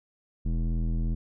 square tone with low-pass filter, 41.2 Hz, E1, in tune, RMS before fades -27 dBFS, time 0.45-1.15 s, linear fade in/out 10 ms, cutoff 220 Hz, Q 1.6, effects none

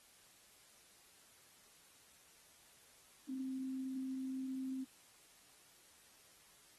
sine tone, 262.6 Hz, C4, 6 cents sharp, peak -39 dBFS, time 3.28-4.85 s, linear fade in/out 20 ms, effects white hiss -65 dBFS RMS until 6.78 s + AAC 32 kbps

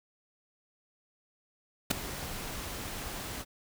pink noise with ADSR envelope, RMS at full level -22 dBFS, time 1.9-3.45 s, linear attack 13 ms, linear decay 4 ms, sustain -17 dB, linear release 45 ms, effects none

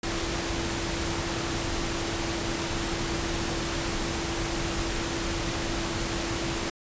sine tone in noise, 335.6 Hz, E4, 31 cents sharp, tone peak -34 dBFS, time 0.03-6.7 s, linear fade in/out 5 ms, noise pink, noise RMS -30 dBFS, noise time 0.03-6.7 s, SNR -7 dB, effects resampled to 16000 Hz

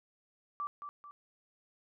sine tone with echo, 1165 Hz, D6, 14 cents flat, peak -34 dBFS, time 0.6-0.67 s, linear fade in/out 0 ms, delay 220 ms, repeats 2, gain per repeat -7 dB, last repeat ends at 1.11 s, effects none

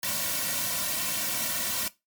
white noise with comb filter, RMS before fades -29 dBFS, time 0.03-1.88 s, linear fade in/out 2 ms, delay 2.4 ms, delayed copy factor -1, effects noise-tail reverb RT60 0.2 s tail -18 dB re dry + MP3 96 kbps

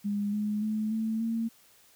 sine tone with pitch steps, 204.2 / 209.8 / 215.6 / 221.5 / 227.6 Hz, G#3 / G#3 / A3 / A3 / A#3, -29 / +18 / -35 / +12 / -41 cents, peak -27 dBFS, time 0.04-1.49 s, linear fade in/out 20 ms, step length 290 ms, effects white hiss -60 dBFS RMS until 1.95 s

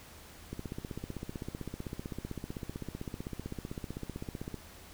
click train, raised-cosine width 3 ms, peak -25 dBFS, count 64, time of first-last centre 0.53-4.543 s, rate 15.7 Hz, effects added 81 Hz sine -59 dBFS peak until 4.93 s + pink hiss -53 dBFS RMS until 4.93 s

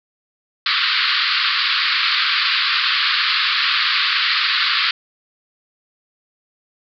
white band-pass noise, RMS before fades -18 dBFS, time 0.66-4.91 s, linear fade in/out 2 ms, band 1100 to 4700 Hz, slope 96 dB/octave, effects none

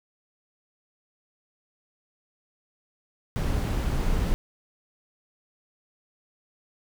brown noise, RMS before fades -25 dBFS, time 3.36-4.34 s, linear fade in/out 0 ms, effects none

